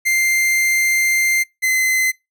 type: tone pair in turn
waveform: 45% pulse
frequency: 2095 / 2051 Hz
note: C7 / C7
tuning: +2 / -35 cents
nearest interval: unison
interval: 37 cents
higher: first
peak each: -14 dBFS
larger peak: neither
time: 0.05-1.44 / 1.62-2.12 s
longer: first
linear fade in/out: 20 ms
effects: noise-tail reverb RT60 0.2 s tail -24 dB re dry